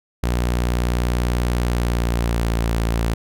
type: tone with pitch glide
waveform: sawtooth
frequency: 60.2 to 56.85 Hz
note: B1 to A#1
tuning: -44 to -43 cents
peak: -14 dBFS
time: 0.23-3.14 s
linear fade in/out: 5 ms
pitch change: -99 cents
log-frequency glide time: 1.65-2.63 s
effects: none